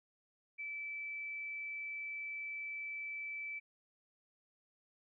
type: tone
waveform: sine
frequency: 2315 Hz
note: D7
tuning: 25 cents flat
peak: -40 dBFS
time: 0.58-3.6 s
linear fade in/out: 20 ms
effects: none